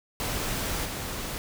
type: noise with level steps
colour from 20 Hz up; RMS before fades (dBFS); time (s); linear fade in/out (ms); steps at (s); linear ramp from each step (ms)
pink; -30 / -34; 0.2-1.38; 0; 0.85; 5
effects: none